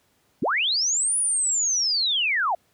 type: linear two-way sweep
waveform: sine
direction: up then down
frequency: 130.81 to 9890 to 635 Hz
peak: -20 dBFS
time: 0.42-2.55 s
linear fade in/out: 5 ms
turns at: 1.17 s
effects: pink hiss -65 dBFS RMS until 2.73 s + high-pass 80 Hz 12 dB/octave